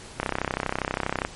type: click train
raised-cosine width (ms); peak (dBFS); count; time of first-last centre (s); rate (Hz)
0.5; -9; 35; 0.2-1.249; 32.4
effects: pink hiss -43 dBFS RMS until 1.35 s + MP3 48 kbps

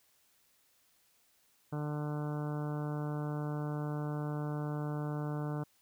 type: harmonic tone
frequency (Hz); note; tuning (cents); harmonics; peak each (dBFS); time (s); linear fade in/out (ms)
148.9; D3; +24; 1 / 2 / 3 / 4 / 5 / 6 / 7 / 8 / 9 / 10; -35 / -41 / -45 / -47 / -49 / -51 / -52 / -53 / -54 / -55; 1.72-5.64; 10
effects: white hiss -70 dBFS RMS until 5.81 s

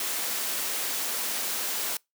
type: high-pass noise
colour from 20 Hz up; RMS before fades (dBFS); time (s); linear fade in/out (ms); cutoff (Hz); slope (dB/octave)
white; -30; 0-1.97; 2; 250; 12
effects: noise-tail reverb RT60 0.2 s tail -26 dB re dry

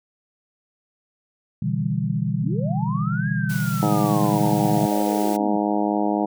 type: chord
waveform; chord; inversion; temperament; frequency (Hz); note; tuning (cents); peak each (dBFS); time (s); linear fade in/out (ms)
sine; E minor seventh; second; just; 123.61 / 148.33 / 164.81 / 197.78; B2 / D3 / E3 / G3; +2 / +18 / 0 / +16; -26; 1.62-4.86; 5
type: linear two-way sweep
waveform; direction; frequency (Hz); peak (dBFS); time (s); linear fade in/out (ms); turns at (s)
sine; up then down; 176.7 to 1661.2 to 176.7; -29; 2.41-5.57; 5; 3.29
type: noise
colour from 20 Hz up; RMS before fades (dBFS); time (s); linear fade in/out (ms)
white; -36; 3.49-5.37; 10
type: harmonic tone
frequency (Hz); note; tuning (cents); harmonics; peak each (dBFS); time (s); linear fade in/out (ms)
103.83; G#2; 0; 2 / 3 / 4 / 5 / 6 / 7 / 8 / 9; -25 / -23 / -30 / -31 / -29 / -27 / -29 / -32; 3.82-6.26; 10
effects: none

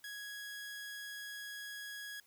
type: tone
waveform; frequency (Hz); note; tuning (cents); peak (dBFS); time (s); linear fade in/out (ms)
sawtooth; 1663; G#6; +2; -40; 0.04-2.2; 2
effects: white hiss -68 dBFS RMS until 2.26 s

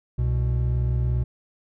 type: tone pair together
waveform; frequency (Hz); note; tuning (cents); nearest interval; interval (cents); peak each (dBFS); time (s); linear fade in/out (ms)
triangle; 64.9 / 122.51; C2 / B2; -13 / -14; major seventh; 1099; -21; 0.18-1.24; 10
effects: none

